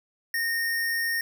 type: tone with sample-and-hold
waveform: sine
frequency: 1844 Hz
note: A#6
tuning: 19 cents flat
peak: -24 dBFS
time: 0.34-1.21 s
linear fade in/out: 2 ms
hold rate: 7350 Hz
effects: none